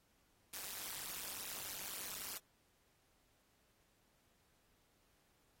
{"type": "noise with amplitude modulation", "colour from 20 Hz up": "white", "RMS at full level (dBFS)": -42, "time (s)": [0.53, 2.38], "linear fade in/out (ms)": 5, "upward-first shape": "sine", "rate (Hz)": 195, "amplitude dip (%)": 100, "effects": ["pink hiss -75 dBFS RMS until 5.6 s", "AAC 48 kbps"]}